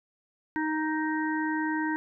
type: harmonic tone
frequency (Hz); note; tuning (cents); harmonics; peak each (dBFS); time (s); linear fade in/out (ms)
311.7; D#4; +3; 1 / 3 / 5 / 6; -28 / -33 / -35 / -36; 0.56-1.96; 0
effects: none